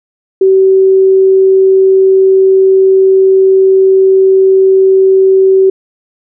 sine tone, 382.3 Hz, G4, 43 cents flat, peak -3 dBFS, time 0.41-5.7 s, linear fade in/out 5 ms, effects none

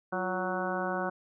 harmonic tone with a mistuned harmonic, 185.3 Hz, F#3, 3 cents sharp, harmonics 1 / 2 / 3 / 4 / 5 / 6 / 7 / 8, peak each -37 / -37 / -36 / -36 / -40 / -39 / -41 / -37 dBFS, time 0.12-1.1 s, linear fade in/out 10 ms, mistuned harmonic 2, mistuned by -71 cents, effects none

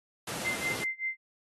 pink noise, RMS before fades -36 dBFS, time 0.27-0.84 s, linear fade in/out 5 ms
sine tone with tremolo, 2081 Hz, C7, 10 cents flat, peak -28 dBFS, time 0.44-1.17 s, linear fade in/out 20 ms, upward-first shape sine, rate 5.2 Hz, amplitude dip 95%
effects high-pass 150 Hz 12 dB/octave + AAC 32 kbps

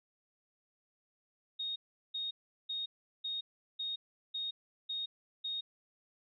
sine tone bursts, 3722 Hz, A#7, 3 cents flat, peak -35 dBFS, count 8, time 1.59-5.61 s, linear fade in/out 10 ms, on 170 ms, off 380 ms, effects none

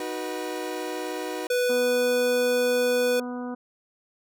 30% pulse chord, B major, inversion first, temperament equal with one note detuned, 311.1 / 370 / 487.1 Hz, D#4 / F#4 / B4, 0 / 0 / -24 cents, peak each -32 / -31 / -31 dBFS, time 0-1.47 s, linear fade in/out 2 ms
square tone, 493.8 Hz, B4, in tune, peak -22 dBFS, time 1.5-3.2 s, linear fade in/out 5 ms
harmonic tone, 246.9 Hz, B3, in tune, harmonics 1 / 2 / 3 / 4 / 5 / 6, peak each -31 / -37 / -41 / -43 / -45 / -47 dBFS, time 1.69-3.55 s, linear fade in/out 10 ms
effects none

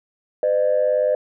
sine tone pair together, 508 / 606.4 Hz, B4 / D#5, +49 / -45 cents, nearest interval minor third, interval 306 cents, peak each -18 / -17 dBFS, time 0.43-1.15 s, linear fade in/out 2 ms, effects tanh soft clip ceiling -10 dBFS

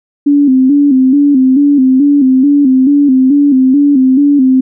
sine tone with vibrato, 273.2 Hz, C#4, 25 cents flat, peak -4 dBFS, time 0.26-4.61 s, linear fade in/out 10 ms, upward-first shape square, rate 2.3 Hz, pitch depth 85 cents each way, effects none

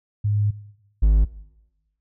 sine / triangle tone pair in turn, 103.83 / 51.91 Hz, G#2 / G#1, 0 / 0 cents, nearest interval octave, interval 1200 cents, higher first, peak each -18 / -10 dBFS, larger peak second, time 0.24-0.51 / 1.02-1.25 s, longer first, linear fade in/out 10 ms, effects noise-tail reverb RT60 1.0 s tail -20 dB re dry

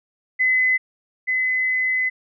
sine tone pair in turn, 2026 / 2026 Hz, B6 / B6, +44 / +44 cents, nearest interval unison, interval 0 cents, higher neither, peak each -15 / -18 dBFS, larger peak first, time 0.39-0.78 / 1.27-2.1 s, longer second, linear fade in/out 20 ms, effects none

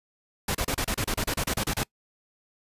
pink noise bursts, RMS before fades -27 dBFS, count 14, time 0.48-1.835 s, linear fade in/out 5 ms, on 68 ms, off 31 ms, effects noise-tail reverb RT60 0.1 s tail -25 dB re dry + resampled to 32000 Hz

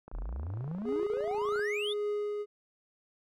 click train, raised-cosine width 1 ms, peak -33 dBFS, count 44, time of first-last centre 0.08-1.594 s, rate 28.4 Hz
triangle exponential sweep, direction up, 35.29 to 3729 Hz, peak -32 dBFS, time 0.12-1.94 s, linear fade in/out 20 ms
triangle tone with tremolo, 415.3 Hz, G#4, in tune, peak -27 dBFS, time 0.84-2.46 s, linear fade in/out 50 ms, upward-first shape triangle, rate 1.8 Hz, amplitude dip 35%
effects none

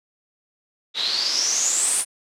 white noise with low-pass filter sweep, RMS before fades -22 dBFS, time 0.94-2.05 s, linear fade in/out 50 ms, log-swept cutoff 3700 to 9600 Hz, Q 9.9, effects high-pass 300 Hz 12 dB/octave

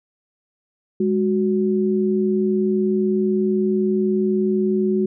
sine tone pair together, 206.1 / 370 Hz, G#3 / F#4, -13 / 0 cents, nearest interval minor seventh, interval 1013 cents, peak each -19 dBFS, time 1-5.06 s, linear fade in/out 5 ms, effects none

